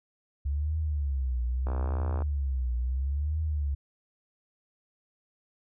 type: tone with vibrato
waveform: sine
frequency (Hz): 68.9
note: C#2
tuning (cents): -10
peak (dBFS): -26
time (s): 0.45-3.75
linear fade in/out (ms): 10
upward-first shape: triangle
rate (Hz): 0.76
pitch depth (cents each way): 250
type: click train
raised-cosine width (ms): 1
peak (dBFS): -23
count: 36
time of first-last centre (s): 1.67-2.221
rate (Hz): 63.5
effects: none